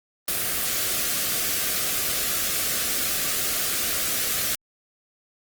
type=band-stop noise; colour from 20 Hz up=white; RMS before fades=-25 dBFS; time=0.28-4.55 s; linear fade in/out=2 ms; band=770 to 1100 Hz; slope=96 dB/octave; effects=Opus 24 kbps